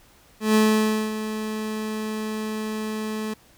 30% pulse tone with ADSR envelope, 216.4 Hz, A3, 29 cents flat, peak -12 dBFS, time 0.4-3.34 s, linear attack 150 ms, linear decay 560 ms, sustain -12 dB, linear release 8 ms, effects pink hiss -55 dBFS RMS until 3.57 s

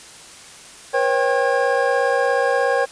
triangle tone cluster, 485.1 / 542 / 789 / 1079 / 1638 Hz, B4 / C#5 / G5 / C#6 / G#6, -31 / -39 / +11 / -47 / -24 cents, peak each -19 / -18 / -21 / -26 / -22 dBFS, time 0.93-2.86 s, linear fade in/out 20 ms, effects white hiss -41 dBFS RMS until 2.91 s + resampled to 22050 Hz

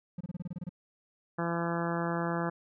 triangle tone bursts, 176.2 Hz, F3, 16 cents sharp, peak -32 dBFS, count 10, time 0.18-0.693 s, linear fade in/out 5 ms, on 27 ms, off 27 ms
harmonic tone, 169.4 Hz, E3, 48 cents sharp, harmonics 1 / 2 / 3 / 4 / 5 / 6 / 7 / 8 / 9 / 10, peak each -33 / -36 / -38 / -39 / -40 / -41 / -41 / -42 / -43 / -43 dBFS, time 1.38-2.5 s, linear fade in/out 10 ms
effects none

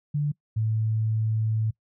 sine tone pair in turn, 146.83 / 110 Hz, D3 / A2, 0 / 0 cents, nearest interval perfect fourth, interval 500 cents, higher first, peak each -22 dBFS, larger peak neither, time 0.14-0.32 / 0.56-1.71 s, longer second, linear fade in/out 10 ms, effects noise-tail reverb RT60 0.1 s tail -23 dB re dry

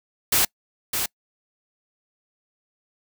white noise with echo, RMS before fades -19 dBFS, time 0.32-0.45 s, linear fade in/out 5 ms, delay 610 ms, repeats 1, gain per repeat -6 dB, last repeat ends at 1.06 s, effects noise-tail reverb RT60 0.1 s tail -26 dB re dry

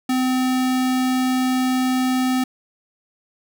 square tone, 256.5 Hz, C4, 34 cents flat, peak -18 dBFS, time 0.09-2.44 s, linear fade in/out 5 ms, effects none

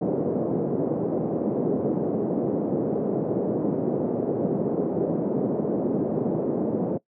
white band-pass noise, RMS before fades -25 dBFS, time 0.01-6.98 s, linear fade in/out 10 ms, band 150 to 490 Hz, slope 24 dB/octave, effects noise-tail reverb RT60 0.1 s tail -20 dB re dry

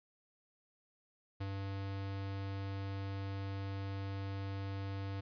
square tone with ADSR envelope, 98 Hz, G2, in tune, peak -37 dBFS, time 1.4-5.21 s, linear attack 12 ms, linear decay 43 ms, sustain -2 dB, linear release 11 ms, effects resampled to 11025 Hz + 13-bit

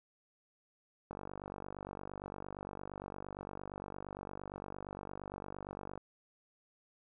click train, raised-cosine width 1 ms, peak -29 dBFS, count 238, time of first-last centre 1.11-5.977 s, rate 48.7 Hz, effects none

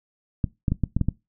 clicks, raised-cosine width 5 ms, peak -9 dBFS, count 7, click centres 0.442 / 0.682 / 0.72 / 0.837 / 0.966 / 1.013 / 1.086 s, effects noise-tail reverb RT60 0.2 s tail -20 dB re dry

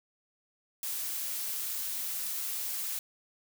blue noise, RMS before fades -35 dBFS, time 0.83-2.99 s, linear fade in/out 2 ms, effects none

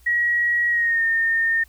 sine tone with pitch glide, 1908 to 1825 Hz, A#6 to A#6, +40 to -37 cents, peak -17 dBFS, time 0.06-1.64 s, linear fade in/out 10 ms, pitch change -77 cents, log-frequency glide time 0.69-1.03 s, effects added 60 Hz sine -50 dBFS peak until 1.68 s + white hiss -57 dBFS RMS until 1.68 s

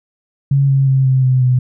sine tone with pitch steps, 138.59 / 136.05 / 133.56 / 131.11 / 128.71 / 126.36 Hz, C#3 / C#3 / C3 / C3 / C3 / B2, 0 / -32 / +36 / +4 / -28 / +40 cents, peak -9 dBFS, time 0.51-1.59 s, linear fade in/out 5 ms, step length 180 ms, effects none

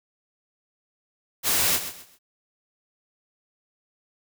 white noise with echo, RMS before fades -22 dBFS, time 1.43-1.8 s, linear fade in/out 50 ms, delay 130 ms, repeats 3, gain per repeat -11 dB, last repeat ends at 2.19 s, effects none

